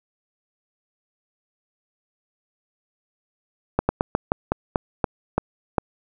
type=slowing click train; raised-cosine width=1 ms; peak=-4 dBFS; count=10; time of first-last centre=3.79-5.782 s; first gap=100 ms; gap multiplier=1.19; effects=none